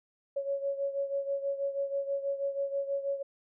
sine beating tone pair, 554.4 / 560.6 Hz, C#5 / C#5, 0 / +19 cents, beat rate 6.2 Hz, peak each -31 / -36 dBFS, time 0.36-3.23 s, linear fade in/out 10 ms, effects none

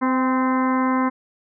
harmonic tone with a mistuned harmonic, 258.4 Hz, C4, 21 cents flat, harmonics 1 / 2 / 3 / 4 / 5 / 6 / 7 / 8, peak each -19 / -29 / -30 / -23 / -32 / -34 / -36 / -35 dBFS, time 0.01-1.1 s, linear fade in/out 20 ms, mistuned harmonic 3, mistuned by +29 cents, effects none

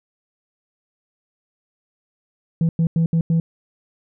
sine tone bursts at uneven times, 164.81 Hz, E3, in tune, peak -12 dBFS, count 5, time 2.61-2.69 / 2.79-2.87 / 2.96-3.06 / 3.13-3.21 / 3.3-3.4 s, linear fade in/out 2 ms, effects tanh soft clip ceiling -13 dBFS

